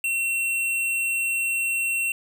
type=tone; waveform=square; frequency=2720 Hz; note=F7; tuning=46 cents flat; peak=-23 dBFS; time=0.04-2.12 s; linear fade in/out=2 ms; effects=none